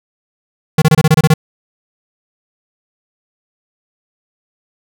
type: tone bursts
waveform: square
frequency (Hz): 156.3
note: D#3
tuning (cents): +8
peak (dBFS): -6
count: 9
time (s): 0.78-1.339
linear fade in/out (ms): 5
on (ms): 39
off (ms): 26
effects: none